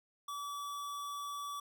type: tone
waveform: square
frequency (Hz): 1149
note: D6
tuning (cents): -38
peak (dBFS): -40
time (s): 0.28-1.6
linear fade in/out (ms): 5
effects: none